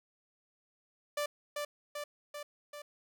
sawtooth tone with echo, 587.3 Hz, D5, in tune, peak -28 dBFS, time 1.17-1.26 s, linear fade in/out 5 ms, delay 390 ms, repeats 4, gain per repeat -3 dB, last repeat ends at 2.82 s, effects none

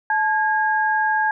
sine tone pair together, 865 / 1632.9 Hz, A5 / G#6, -30 / -30 cents, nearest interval major seventh, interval 1100 cents, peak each -19 / -20 dBFS, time 0.1-1.31 s, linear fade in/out 2 ms, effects none

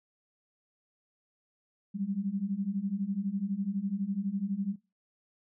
sine beating tone pair, 190.2 / 202.2 Hz, F#3 / G#3, +48 / -46 cents, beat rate 12 Hz, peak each -34 / -32 dBFS, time 1.94-4.76 s, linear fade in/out 20 ms, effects noise-tail reverb RT60 0.3 s tail -23 dB re dry

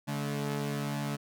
sawtooth tone pair together, 143.7 / 215 Hz, D3 / A3, -37 / -40 cents, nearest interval perfect fifth, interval 697 cents, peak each -29 / -32 dBFS, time 0.07-1.17 s, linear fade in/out 20 ms, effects none

